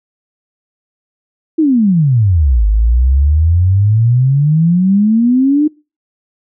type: exponential two-way sweep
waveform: sine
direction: down then up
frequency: 332.5 to 50.5 to 307.5 Hz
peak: -7 dBFS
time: 1.58-5.68 s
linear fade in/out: 10 ms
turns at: 2.66 s
effects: noise-tail reverb RT60 0.3 s tail -24 dB re dry